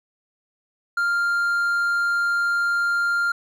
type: tone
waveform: triangle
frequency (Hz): 1396.9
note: F6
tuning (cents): 0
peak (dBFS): -17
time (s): 0.97-3.32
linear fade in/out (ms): 5
effects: none